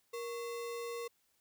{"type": "tone with sample-and-hold", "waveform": "sine", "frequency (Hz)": 470.1, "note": "A#4", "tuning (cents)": 15, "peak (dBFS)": -38, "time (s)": [0.13, 1.08], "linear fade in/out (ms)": 10, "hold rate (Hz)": 1575, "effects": ["white hiss -75 dBFS RMS until 1.4 s"]}